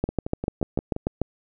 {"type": "two click trains", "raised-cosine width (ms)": 2, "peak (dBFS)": [-15, -9], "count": [6, 9], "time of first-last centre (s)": [[0.09, 0.964], [0.04, 1.216]], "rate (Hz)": [5.72, 6.8], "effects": []}